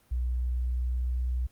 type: tone with pitch glide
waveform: sine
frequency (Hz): 61.4 to 62.04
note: B1 to B1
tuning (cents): -9 to +9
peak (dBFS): -26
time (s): 0.11-1.47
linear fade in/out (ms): 10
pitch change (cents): +18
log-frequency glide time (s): 0.3-1.3
effects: pink hiss -64 dBFS RMS until 1.51 s + Opus 32 kbps